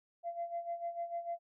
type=tone with tremolo; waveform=sine; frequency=685 Hz; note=F5; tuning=34 cents flat; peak=-33 dBFS; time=0.23-1.39 s; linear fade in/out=50 ms; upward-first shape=sine; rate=6.7 Hz; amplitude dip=75%; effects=tanh soft clip ceiling -30 dBFS